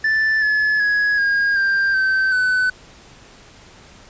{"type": "tone with pitch steps", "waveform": "triangle", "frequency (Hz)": [1760, 1714.8, 1670.8, 1628, 1586.2, 1545.5, 1505.8], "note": ["A6", "A6", "G#6", "G#6", "G6", "G6", "F#6"], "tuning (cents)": [0, -45, 10, -35, 20, -25, 30], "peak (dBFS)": -13, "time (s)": [0.04, 2.7], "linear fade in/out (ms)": 5, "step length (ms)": 380, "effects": ["pink hiss -45 dBFS RMS until 4.09 s", "resampled to 16000 Hz"]}